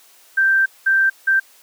sine tone bursts at uneven times, 1568 Hz, G6, in tune, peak -12 dBFS, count 3, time 0.37-0.66 / 0.86-1.1 / 1.27-1.4 s, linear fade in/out 10 ms, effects white hiss -50 dBFS RMS until 1.62 s + high-pass 400 Hz 12 dB/octave

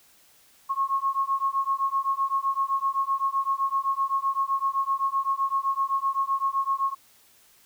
sine beating tone pair, 1085 / 1092.8 Hz, C#6 / C#6, -37 / -25 cents, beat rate 7.8 Hz, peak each -26 dBFS, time 0.69-6.95 s, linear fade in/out 20 ms, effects white hiss -58 dBFS RMS until 7.65 s

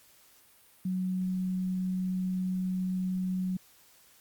sine tone, 185 Hz, F#3, in tune, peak -28 dBFS, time 0.85-3.57 s, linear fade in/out 5 ms, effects white hiss -60 dBFS RMS until 4.2 s + Opus 48 kbps

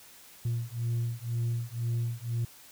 sine beating tone pair, 116.54 / 118.54 Hz, A#2 / A#2, 0 / +29 cents, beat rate 2 Hz, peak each -30 dBFS, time 0.45-2.45 s, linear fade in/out 5 ms, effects tanh soft clip ceiling -25 dBFS + white hiss -53 dBFS RMS until 2.71 s

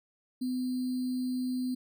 sine tone with sample-and-hold, 253.4 Hz, B3, 45 cents sharp, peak -29 dBFS, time 0.41-1.75 s, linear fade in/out 10 ms, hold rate 4410 Hz, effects none

